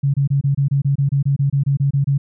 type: tone bursts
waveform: sine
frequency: 139.4 Hz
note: C#3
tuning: 10 cents sharp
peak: -13 dBFS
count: 16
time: 0.03-2.18 s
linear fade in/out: 10 ms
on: 110 ms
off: 26 ms
effects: none